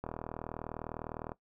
click train, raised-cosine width 1 ms, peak -24 dBFS, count 52, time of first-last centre 0.04-1.318 s, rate 39.9 Hz, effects noise-tail reverb RT60 0.1 s tail -17 dB re dry

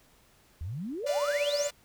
sine exponential sweep, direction up, 73.9 to 7510 Hz, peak -33 dBFS, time 0.61-1.67 s, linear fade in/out 0 ms
sine tone with tremolo, 579 Hz, D5, 25 cents flat, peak -24 dBFS, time 1.03-1.7 s, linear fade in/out 50 ms, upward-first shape sine, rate 16 Hz, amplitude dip 60%
5% pulse chord, B diminished, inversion none, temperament equal, 493.9 / 587.3 / 698.5 Hz, B4 / D5 / F5, 0 / 0 / 0 cents, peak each -31 dBFS, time 1.06-1.71 s, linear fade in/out 10 ms
effects pink hiss -62 dBFS RMS until 1.84 s

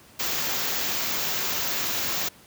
white band-stop noise, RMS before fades -27 dBFS, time 0.19-2.29 s, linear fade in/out 10 ms, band 7400 to 13000 Hz, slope 96 dB/octave, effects pink hiss -52 dBFS RMS until 2.46 s + high-pass 80 Hz 12 dB/octave

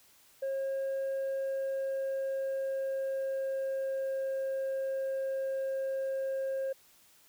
sine tone with pitch glide, 540 to 535.7 Hz, C#5 to C5, -45 to +41 cents, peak -28 dBFS, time 0.42-6.73 s, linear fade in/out 10 ms, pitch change -14 cents, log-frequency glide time 1.06-4.24 s, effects tanh soft clip ceiling -30 dBFS + white hiss -62 dBFS RMS until 7.28 s

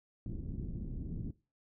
pink low-pass noise, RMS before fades -40 dBFS, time 0.26-1.31 s, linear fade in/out 2 ms, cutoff 280 Hz, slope 24 dB/octave, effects noise-tail reverb RT60 0.3 s tail -18 dB re dry

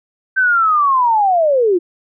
sine linear sweep, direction down, 1558 to 332.1 Hz, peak -10 dBFS, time 0.36-1.79 s, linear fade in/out 20 ms, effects none

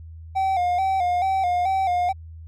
triangle tone with vibrato, 740 Hz, F#5, in tune, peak -17 dBFS, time 0.35-2.13 s, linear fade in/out 20 ms, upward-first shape square, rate 2.3 Hz, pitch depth 66 cents each way, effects added 81 Hz sine -37 dBFS peak until 2.47 s

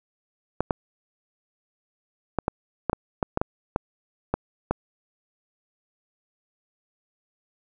clicks, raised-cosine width 1 ms, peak -8 dBFS, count 12, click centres 0.606 / 0.708 / 2.387 / 2.481 / 2.897 / 2.931 / 3.228 / 3.374 / 3.415 / 3.761 / 4.34 / 4.71 s, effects none

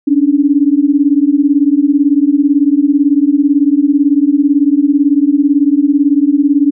sine beating tone pair, 277.6 / 295.6 Hz, C#4 / D4, +3 / +11 cents, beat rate 18 Hz, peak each -10 dBFS, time 0.07-6.71 s, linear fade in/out 10 ms, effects none

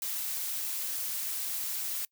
blue noise with amplitude modulation, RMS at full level -33 dBFS, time 0.02-2.05 s, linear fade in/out 2 ms, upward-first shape sine, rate 229 Hz, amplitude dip 25%, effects noise-tail reverb RT60 0.1 s tail -24 dB re dry

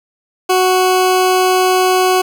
20% pulse tone, 370 Hz, F#4, in tune, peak -5 dBFS, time 0.49-2.22 s, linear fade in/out 10 ms, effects 7-bit

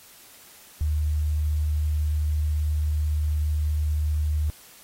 sine tone, 75.9 Hz, D#2, 42 cents flat, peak -21 dBFS, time 0.81-4.5 s, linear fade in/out 0 ms, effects white hiss -50 dBFS RMS until 4.83 s + AAC 48 kbps

